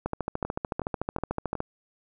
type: two click trains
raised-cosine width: 1 ms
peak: -14 / -18 dBFS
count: 22 / 4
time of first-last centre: 0.06-1.604 / 0.45-1.553 s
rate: 13.6 / 2.72 Hz
effects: none